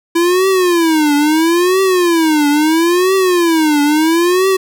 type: tone with vibrato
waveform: square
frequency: 333.5 Hz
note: E4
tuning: 20 cents sharp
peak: -10 dBFS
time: 0.15-4.57 s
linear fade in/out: 10 ms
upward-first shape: triangle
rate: 0.75 Hz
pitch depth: 260 cents each way
effects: none